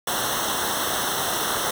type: noise with comb filter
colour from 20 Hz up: pink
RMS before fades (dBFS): -25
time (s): 0.07-1.71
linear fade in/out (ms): 5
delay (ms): 0.42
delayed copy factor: -1
effects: none